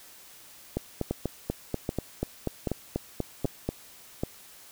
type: two click trains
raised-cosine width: 2 ms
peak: -14 / -14 dBFS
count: 5 / 13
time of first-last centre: 1.11-4.235 / 0.77-3.69 s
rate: 1.28 / 4.11 Hz
effects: white hiss -51 dBFS RMS until 4.71 s